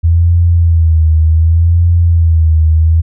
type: tone with vibrato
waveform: sine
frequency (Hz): 82.41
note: E2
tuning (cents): 0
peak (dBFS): -5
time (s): 0.03-3.02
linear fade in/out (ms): 20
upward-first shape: sine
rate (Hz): 0.67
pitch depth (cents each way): 70
effects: none